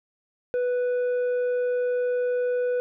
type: tone with tanh clipping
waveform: sine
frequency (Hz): 493.9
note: B4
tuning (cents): 0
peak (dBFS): -23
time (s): 0.54-2.8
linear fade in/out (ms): 0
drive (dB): 5
effects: none